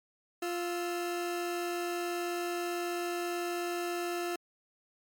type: tone pair together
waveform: 30% pulse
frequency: 349.2 / 1318.4 Hz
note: F4 / E6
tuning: 0 / 0 cents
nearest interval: octave + major seventh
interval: 2300 cents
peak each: -30 / -39 dBFS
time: 0.42-4.36 s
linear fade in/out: 5 ms
effects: MP3 96 kbps